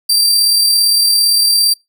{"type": "tone with amplitude modulation", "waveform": "sawtooth", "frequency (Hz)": 4699, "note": "D8", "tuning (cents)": 0, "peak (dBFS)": -5, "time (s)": [0.09, 1.74], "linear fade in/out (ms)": 10, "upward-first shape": "sine", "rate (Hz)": 37.6, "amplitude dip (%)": 30, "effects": ["noise-tail reverb RT60 0.2 s tail -25 dB re dry"]}